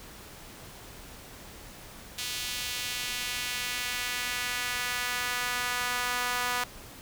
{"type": "tone with high-pass filter sweep", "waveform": "sawtooth", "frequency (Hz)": 246.1, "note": "B3", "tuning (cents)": -6, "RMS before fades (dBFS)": -32, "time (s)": [2.18, 6.64], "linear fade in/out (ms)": 5, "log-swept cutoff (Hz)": [3300, 1100], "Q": 1.2, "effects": ["pink hiss -47 dBFS RMS until 7.01 s"]}